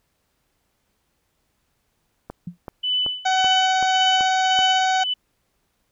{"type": "click train", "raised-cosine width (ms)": 1, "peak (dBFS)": -18, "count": 7, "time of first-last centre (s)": [2.3, 4.59], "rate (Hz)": 2.62}
{"type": "tone with exponential decay", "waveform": "sine", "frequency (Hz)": 174.61, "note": "F3", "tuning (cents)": 0, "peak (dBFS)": -25, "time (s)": [2.47, 2.58], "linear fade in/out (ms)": 5, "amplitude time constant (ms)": 22}
{"type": "tone with tremolo", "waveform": "sine", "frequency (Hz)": 2996, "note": "F#7", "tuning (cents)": 21, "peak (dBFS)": -18, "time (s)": [2.83, 5.14], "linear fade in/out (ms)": 10, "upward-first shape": "sine", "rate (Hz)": 1.8, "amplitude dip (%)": 90}
{"type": "harmonic tone", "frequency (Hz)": 753, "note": "F#5", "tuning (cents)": 30, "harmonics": [1, 2, 3, 4, 5, 6, 7, 8, 9], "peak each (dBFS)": [-18, -25, -32, -31, -32, -37, -43, -38, -36], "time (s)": [3.25, 5.04], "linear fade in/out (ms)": 10}
{"effects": ["pink hiss -70 dBFS RMS until 5.91 s"]}